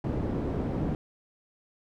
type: low-pass noise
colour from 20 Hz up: white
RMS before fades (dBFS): -30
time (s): 0.04-0.95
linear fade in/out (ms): 2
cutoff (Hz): 290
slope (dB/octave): 12
effects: none